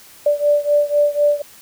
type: beating tone pair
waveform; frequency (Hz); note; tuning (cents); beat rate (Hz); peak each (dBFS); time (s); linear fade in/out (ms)
sine; 584 / 588; D5 / D5; -10 / +2; 4; -15 / -17; 0.26-1.42; 5
effects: white hiss -44 dBFS RMS until 1.61 s